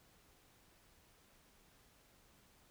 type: silence
effects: pink hiss -68 dBFS RMS until 2.7 s